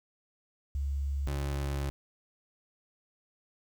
sine / 30% pulse tone pair in turn, 69.8 / 69.8 Hz, C#2 / C#2, +13 / +13 cents, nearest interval unison, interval 0 cents, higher neither, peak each -29 / -28 dBFS, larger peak second, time 0.75-1.27 / 1.27-1.9 s, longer second, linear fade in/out 0 ms, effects 10-bit

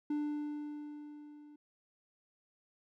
triangle tone with level ramp, 296.3 Hz, D4, 15 cents sharp, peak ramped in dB -29 to -51 dBFS, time 0.1-1.56 s, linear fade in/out 5 ms, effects none

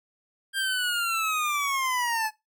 25% pulse linear sweep, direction down, 1600 to 853 Hz, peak -21 dBFS, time 0.53-2.31 s, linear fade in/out 50 ms, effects noise-tail reverb RT60 0.2 s tail -20 dB re dry

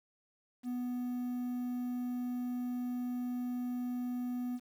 triangle tone with quantisation, 246.9 Hz, B3, in tune, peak -32 dBFS, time 0.63-4.6 s, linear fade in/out 50 ms, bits 10, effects none

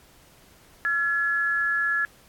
sine tone pair together, 1364.6 / 1700 Hz, F6 / G#6, -41 / +40 cents, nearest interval major third, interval 381 cents, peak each -29 / -22 dBFS, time 0.85-2.05 s, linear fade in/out 0 ms, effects pink hiss -55 dBFS RMS until 2.28 s + AAC 64 kbps

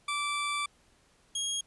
20% pulse tone pair in turn, 1165 / 3278 Hz, D6 / G#7, -14 / -23 cents, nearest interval octave + tritone, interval 1791 cents, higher second, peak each -25 dBFS, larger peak neither, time 0.08-0.66 / 1.35-1.61 s, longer first, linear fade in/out 5 ms, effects pink hiss -65 dBFS RMS until 1.66 s + resampled to 24000 Hz

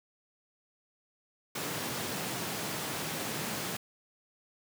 pink high-pass noise, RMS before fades -36 dBFS, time 1.55-3.77 s, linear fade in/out 5 ms, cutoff 120 Hz, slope 24 dB/octave, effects none

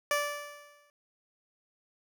15% pulse tone with exponential decay, 583 Hz, D5, 13 cents flat, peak -18 dBFS, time 0.11-0.9 s, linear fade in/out 1 ms, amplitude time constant 170 ms, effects none

